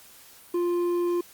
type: tone with hard clipping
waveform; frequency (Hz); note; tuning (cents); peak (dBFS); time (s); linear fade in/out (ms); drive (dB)
sine; 349.2; F4; 0; -24; 0.54-1.21; 5; 5
effects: white hiss -51 dBFS RMS until 1.33 s + Opus 48 kbps